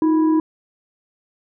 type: tone with frequency modulation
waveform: sine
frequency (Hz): 315.2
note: D#4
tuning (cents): +23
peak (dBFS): -13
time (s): 0.02-0.4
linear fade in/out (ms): 2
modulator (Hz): 669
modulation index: 0.42
effects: none